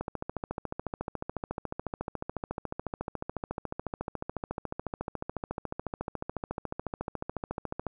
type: click train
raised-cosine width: 1 ms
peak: -19 dBFS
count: 111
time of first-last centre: 0.01-7.867 s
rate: 14 Hz
effects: none